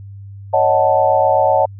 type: chord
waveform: sine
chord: D# half-diminished seventh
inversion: third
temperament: equal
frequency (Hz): 554.4 / 622.3 / 740 / 880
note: C#5 / D#5 / F#5 / A5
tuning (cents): 0 / 0 / 0 / 0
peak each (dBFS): -16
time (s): 0.53-1.66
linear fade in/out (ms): 10
effects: added 99 Hz sine -31 dBFS peak until 1.79 s